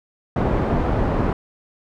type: low-pass noise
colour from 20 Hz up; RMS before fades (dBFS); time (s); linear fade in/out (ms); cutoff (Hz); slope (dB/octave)
pink; -20; 0.36-1.33; 2; 910; 12
effects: none